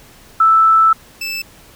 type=tone pair in turn; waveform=sine / 25% pulse; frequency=1318.5 / 2637 Hz; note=E6 / E7; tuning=0 / 0 cents; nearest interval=octave; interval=1200 cents; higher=second; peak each=-7 / -17 dBFS; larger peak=first; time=0.4-0.93 / 1.21-1.42 s; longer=first; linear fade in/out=5 ms; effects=pink hiss -44 dBFS RMS until 1.75 s